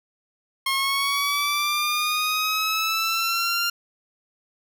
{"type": "linear sweep", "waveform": "15% pulse", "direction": "up", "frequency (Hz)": [1073, 1396.9], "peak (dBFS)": -15, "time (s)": [0.66, 3.7], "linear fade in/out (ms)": 5, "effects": []}